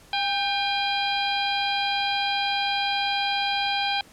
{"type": "harmonic tone with a mistuned harmonic", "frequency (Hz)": 805, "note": "G5", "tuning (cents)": 46, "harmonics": [1, 2, 3, 4, 5, 6], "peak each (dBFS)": [-26, -32, -30, -29, -32, -37], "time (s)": [0.13, 4.01], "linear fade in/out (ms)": 2, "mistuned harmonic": 2, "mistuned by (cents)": -53, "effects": ["pink hiss -52 dBFS RMS until 4.12 s", "low-pass 12000 Hz 12 dB/octave"]}